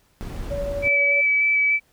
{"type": "noise", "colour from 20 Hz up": "brown", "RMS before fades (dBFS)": -31, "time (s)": [0.21, 0.88], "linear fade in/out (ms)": 0}
{"type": "tone with tremolo", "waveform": "sine", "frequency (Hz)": 568, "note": "C#5", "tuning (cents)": 42, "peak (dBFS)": -24, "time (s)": [0.5, 1.22], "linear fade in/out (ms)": 20, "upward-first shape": "sine", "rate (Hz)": 12, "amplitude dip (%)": 25}
{"type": "tone with vibrato", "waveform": "sine", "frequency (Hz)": 2300, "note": "D7", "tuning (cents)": -37, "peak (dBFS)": -16, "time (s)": [0.82, 1.8], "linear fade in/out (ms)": 50, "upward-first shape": "square", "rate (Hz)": 3.4, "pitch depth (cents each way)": 8}
{"effects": ["pink hiss -62 dBFS RMS until 1.92 s"]}